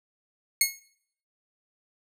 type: tone with exponential decay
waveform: 10% pulse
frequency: 2175 Hz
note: C#7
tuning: 33 cents flat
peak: -7 dBFS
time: 0.61-0.79 s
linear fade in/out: 2 ms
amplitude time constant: 37 ms
effects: noise-tail reverb RT60 0.6 s tail -18 dB re dry

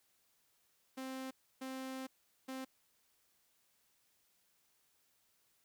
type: tone bursts at uneven times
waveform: sawtooth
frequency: 262.6 Hz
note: C4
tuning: 6 cents sharp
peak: -38 dBFS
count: 3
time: 0.97-1.31 / 1.61-2.07 / 2.48-2.65 s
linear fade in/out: 10 ms
effects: white hiss -75 dBFS RMS until 5.64 s

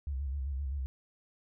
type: tone with vibrato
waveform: sine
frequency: 68.5 Hz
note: C#2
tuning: 20 cents flat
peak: -32 dBFS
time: 0.07-0.86 s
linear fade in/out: 0 ms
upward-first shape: square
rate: 7.7 Hz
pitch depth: 80 cents each way
effects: none

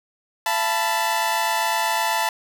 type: chord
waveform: sawtooth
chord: E suspended fourth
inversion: none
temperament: equal with one note detuned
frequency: 675.8 / 880 / 987.8 Hz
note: E5 / A5 / B5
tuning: +43 / 0 / 0 cents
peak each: -24 / -18 / -22 dBFS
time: 0.46-2.29 s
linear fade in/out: 2 ms
effects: none

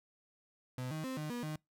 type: tone with pitch steps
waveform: 35% pulse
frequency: 127 / 156.5 / 261 / 152.5 / 241.6 / 154 Hz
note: B2 / D#3 / C4 / D#3 / B3 / D#3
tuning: +49 / +10 / -4 / -34 / -38 / -17 cents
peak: -36 dBFS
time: 0.78-1.56 s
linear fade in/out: 2 ms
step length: 130 ms
effects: noise-tail reverb RT60 0.2 s tail -26 dB re dry

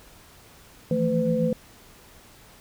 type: tone cluster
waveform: sine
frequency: 163.2 / 170.8 / 223.2 / 505 Hz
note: E3 / F3 / A3 / B4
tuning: -17 / -38 / +25 / +39 cents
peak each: -28 / -28 / -25 / -24 dBFS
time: 0.91-1.53 s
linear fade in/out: 2 ms
effects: pink hiss -51 dBFS RMS until 2.6 s

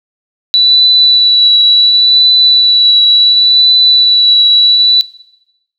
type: tone with vibrato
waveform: sine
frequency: 3951 Hz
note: B7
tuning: in tune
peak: -4 dBFS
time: 0.54-5.01 s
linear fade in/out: 0 ms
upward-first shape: triangle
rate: 0.7 Hz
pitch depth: 18 cents each way
effects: noise-tail reverb RT60 0.9 s tail -19 dB re dry

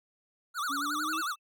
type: tone with vibrato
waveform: square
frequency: 1300 Hz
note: E6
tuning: 24 cents flat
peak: -31 dBFS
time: 0.54-1.36 s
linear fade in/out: 50 ms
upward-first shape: sine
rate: 11 Hz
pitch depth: 230 cents each way
type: exponential sweep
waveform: sine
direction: up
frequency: 275.3 to 324.5 Hz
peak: -37 dBFS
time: 0.69-1.22 s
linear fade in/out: 20 ms
type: tone with exponential decay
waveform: sine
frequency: 2655 Hz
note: E7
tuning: 12 cents sharp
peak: -36 dBFS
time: 1.13-1.39 s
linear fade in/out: 2 ms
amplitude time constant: 55 ms
effects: none

